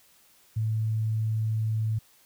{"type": "tone", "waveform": "sine", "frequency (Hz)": 110, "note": "A2", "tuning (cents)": 0, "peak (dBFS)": -24, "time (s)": [0.56, 1.99], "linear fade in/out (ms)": 10, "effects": ["white hiss -60 dBFS RMS until 2.25 s"]}